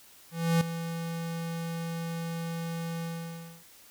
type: tone with ADSR envelope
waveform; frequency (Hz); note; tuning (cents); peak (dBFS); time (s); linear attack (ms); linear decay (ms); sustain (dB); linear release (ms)
square; 166.5; E3; +18; -21; 0.31-3.64; 300; 4; -12; 620
effects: white hiss -55 dBFS RMS until 3.9 s